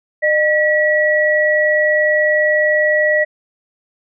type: tone pair together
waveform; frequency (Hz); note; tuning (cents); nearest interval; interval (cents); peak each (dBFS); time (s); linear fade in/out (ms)
sine; 608.2 / 1931; D#5 / B6; -40 / -39; octave + minor sixth; 2001; -14; 0.22-3.25; 20
effects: none